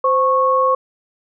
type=tone pair together; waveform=sine; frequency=519.1 / 1100 Hz; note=C5 / C#6; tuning=-14 / -14 cents; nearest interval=octave + minor second; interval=1300 cents; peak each=-16 / -14 dBFS; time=0.04-0.75 s; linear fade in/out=5 ms; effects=none